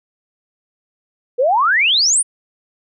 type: exponential sweep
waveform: sine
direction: up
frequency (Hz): 466.2 to 9980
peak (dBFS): -11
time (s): 1.38-2.23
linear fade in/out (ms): 20
effects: none